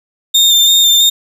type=tone with vibrato; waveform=35% pulse; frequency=3626 Hz; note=A#7; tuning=49 cents flat; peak=-5 dBFS; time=0.34-1.1 s; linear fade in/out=10 ms; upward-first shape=square; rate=3 Hz; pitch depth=16 cents each way; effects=none